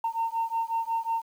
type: beating tone pair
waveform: sine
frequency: 909 / 914.5 Hz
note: A#5 / A#5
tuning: -44 / -33 cents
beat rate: 5.5 Hz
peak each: -28 dBFS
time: 0.04-1.22 s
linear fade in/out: 5 ms
effects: tanh soft clip ceiling -21 dBFS + 9-bit